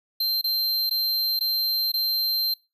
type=tone with dropouts; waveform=square; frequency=4140 Hz; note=C8; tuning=19 cents flat; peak=-22 dBFS; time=0.2-2.54 s; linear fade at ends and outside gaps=5 ms; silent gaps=0.414-0.441 / 0.896-0.909 / 1.392-1.408 / 1.919-1.938 s; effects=noise-tail reverb RT60 0.3 s tail -26 dB re dry